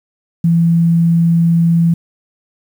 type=tone; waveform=sine; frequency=167.8 Hz; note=E3; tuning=31 cents sharp; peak=-8 dBFS; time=0.44-1.94 s; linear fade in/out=5 ms; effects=7-bit